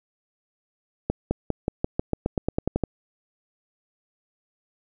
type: accelerating click train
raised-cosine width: 2 ms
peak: -9 dBFS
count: 14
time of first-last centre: 1.1-2.837 s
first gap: 210 ms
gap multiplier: 0.92
effects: none